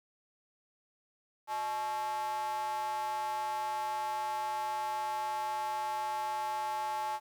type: tone with high-pass filter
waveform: square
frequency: 122.9 Hz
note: B2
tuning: 8 cents flat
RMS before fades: -35 dBFS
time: 1.47-7.2 s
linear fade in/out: 50 ms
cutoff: 860 Hz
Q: 6.8
effects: 11-bit